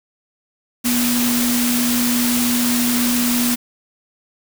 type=tone in noise; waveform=sine; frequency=242.4 Hz; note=B3; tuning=32 cents flat; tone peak=-17 dBFS; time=0.84-3.56 s; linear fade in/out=20 ms; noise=white; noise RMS=-21 dBFS; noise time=0.84-3.56 s; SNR=+1 dB; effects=none